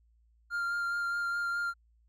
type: tone with vibrato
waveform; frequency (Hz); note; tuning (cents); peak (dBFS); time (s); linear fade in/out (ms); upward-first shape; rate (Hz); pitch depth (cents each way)
triangle; 1396.9; F6; 0; -28; 0.5-1.74; 50; sine; 4.8; 13
effects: added 57 Hz sine -63 dBFS peak until 2.08 s